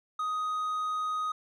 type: tone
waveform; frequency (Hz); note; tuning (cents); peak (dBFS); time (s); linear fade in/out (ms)
triangle; 1250; D#6; +8; -27; 0.19-1.32; 5
effects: resampled to 24000 Hz